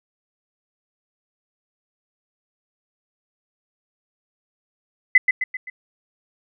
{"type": "tone with echo", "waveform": "sine", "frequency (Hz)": 2020, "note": "B6", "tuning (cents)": 39, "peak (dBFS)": -7, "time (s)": [5.15, 5.18], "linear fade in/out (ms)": 5, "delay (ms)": 130, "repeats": 4, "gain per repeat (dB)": -6, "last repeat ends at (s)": 5.7, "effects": []}